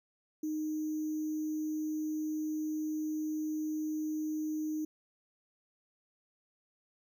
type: tone with sample-and-hold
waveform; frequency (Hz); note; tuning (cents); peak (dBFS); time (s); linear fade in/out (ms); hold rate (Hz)
sine; 309; D#4; -12; -32; 0.43-4.85; 5; 6300
effects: none